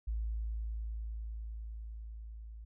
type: tone with level ramp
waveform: sine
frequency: 55 Hz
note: A1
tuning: in tune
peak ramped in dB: -32 to -45 dBFS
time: 0.07-2.65 s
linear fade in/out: 10 ms
effects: none

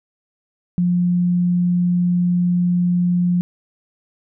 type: tone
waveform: sine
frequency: 176.9 Hz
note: F3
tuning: 23 cents sharp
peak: -14 dBFS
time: 0.78-3.41 s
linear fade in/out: 0 ms
effects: none

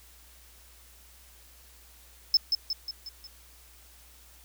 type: tone with echo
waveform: triangle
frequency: 5250 Hz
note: E8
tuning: 8 cents flat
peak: -16 dBFS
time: 2.34-2.37 s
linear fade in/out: 2 ms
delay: 180 ms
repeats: 5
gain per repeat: -5 dB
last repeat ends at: 3.27 s
effects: added 60 Hz sine -56 dBFS peak until 4.44 s + white hiss -56 dBFS RMS until 4.44 s

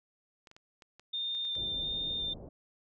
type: clicks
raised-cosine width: 0.2 ms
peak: -35 dBFS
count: 8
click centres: 0.472 / 0.514 / 0.565 / 0.822 / 0.996 / 1.35 / 1.451 / 1.553 s
type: tone with vibrato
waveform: sine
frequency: 3612 Hz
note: A7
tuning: 45 cents sharp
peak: -32 dBFS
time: 1.13-2.34 s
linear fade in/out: 10 ms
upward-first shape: square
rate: 1.4 Hz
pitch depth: 9 cents each way
type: low-pass noise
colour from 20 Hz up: pink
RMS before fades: -46 dBFS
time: 1.56-2.49 s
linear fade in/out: 5 ms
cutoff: 630 Hz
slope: 24 dB/octave
effects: none

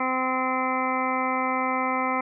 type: harmonic tone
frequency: 258.3 Hz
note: C4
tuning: 22 cents flat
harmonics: 1 / 2 / 3 / 4 / 5 / 7 / 8 / 9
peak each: -30 / -32 / -30 / -28 / -30 / -41 / -32 / -36 dBFS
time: 0-2.21 s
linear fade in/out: 5 ms
effects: none

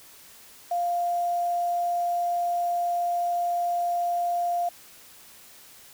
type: tone with quantisation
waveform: sine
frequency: 698.5 Hz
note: F5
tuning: in tune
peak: -23 dBFS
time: 0.71-4.69 s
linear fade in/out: 5 ms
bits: 8
effects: white hiss -50 dBFS RMS until 5.93 s

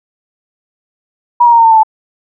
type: tone with pitch steps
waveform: sine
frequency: 962 / 946.6 / 931.4 / 916.4 / 901.7 / 887.3 / 873 Hz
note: B5 / A#5 / A#5 / A#5 / A5 / A5 / A5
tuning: -46 / +26 / -2 / -30 / +42 / +14 / -14 cents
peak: -3 dBFS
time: 1.4-1.834 s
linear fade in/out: 10 ms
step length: 62 ms
effects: none

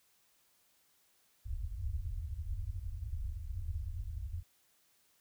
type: low-pass noise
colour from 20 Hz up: white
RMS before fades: -39 dBFS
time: 1.45-4.43 s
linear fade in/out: 20 ms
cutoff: 100 Hz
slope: 96 dB/octave
effects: white hiss -71 dBFS RMS until 5.2 s

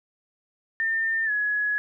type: tone with pitch glide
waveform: sine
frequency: 1805 to 1684.1 Hz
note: A6 to G#6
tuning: +44 to +24 cents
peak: -22 dBFS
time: 0.8-1.78 s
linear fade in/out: 0 ms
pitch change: -120 cents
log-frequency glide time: 1.25-1.31 s
effects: none

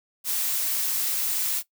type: noise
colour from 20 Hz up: blue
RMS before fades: -26 dBFS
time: 0.24-1.63 s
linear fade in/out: 50 ms
effects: noise-tail reverb RT60 0.1 s tail -17 dB re dry

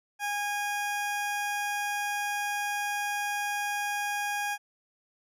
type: tone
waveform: 20% pulse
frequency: 820 Hz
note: G#5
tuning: 22 cents flat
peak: -24 dBFS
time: 0.19-4.58 s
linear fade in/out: 50 ms
effects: resampled to 32000 Hz

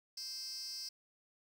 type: tone with high-pass filter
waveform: 15% pulse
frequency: 523.3 Hz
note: C5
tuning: in tune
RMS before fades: -44 dBFS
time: 0.17-0.89 s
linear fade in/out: 5 ms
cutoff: 5000 Hz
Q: 8.1
effects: none

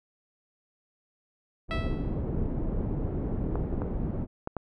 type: low-pass noise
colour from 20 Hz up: pink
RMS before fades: -30 dBFS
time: 1.68-4.27 s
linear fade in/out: 50 ms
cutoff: 360 Hz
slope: 12 dB/octave
type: tone with exponential decay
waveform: 10% pulse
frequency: 655 Hz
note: E5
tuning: 11 cents flat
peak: -20 dBFS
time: 1.71-2.22 s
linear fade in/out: 0 ms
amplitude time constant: 110 ms
type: clicks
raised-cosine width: 1 ms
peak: -18 dBFS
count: 4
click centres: 3.556 / 3.819 / 4.474 / 4.567 s
effects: low-pass 3000 Hz 12 dB/octave

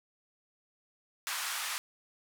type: band-pass noise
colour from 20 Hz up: pink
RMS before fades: -36 dBFS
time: 1.27-1.78 s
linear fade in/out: 0 ms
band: 1000 to 14000 Hz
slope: 24 dB/octave
effects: none

